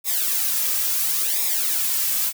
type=noise with flanger; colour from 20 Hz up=blue; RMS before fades=-22 dBFS; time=0.04-2.33 s; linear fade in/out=50 ms; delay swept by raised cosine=0.66 to 2.86 ms; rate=0.72 Hz; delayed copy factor=-0.85; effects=none